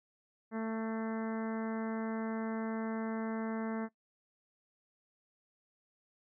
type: harmonic tone with a mistuned harmonic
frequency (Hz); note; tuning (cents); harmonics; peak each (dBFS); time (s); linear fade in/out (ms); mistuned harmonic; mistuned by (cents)
222.7; A3; +21; 1 / 2 / 3 / 4 / 5 / 6 / 7 / 8 / 9; -35 / -41 / -45 / -47 / -49 / -51 / -52 / -53 / -54; 0.51-3.89; 50; 9; +32
effects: noise-tail reverb RT60 0.1 s tail -20 dB re dry